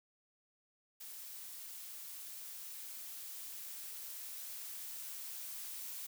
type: noise with level ramp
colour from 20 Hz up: blue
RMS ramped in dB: -49 to -45 dBFS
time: 1-6.07 s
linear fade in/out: 10 ms
effects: none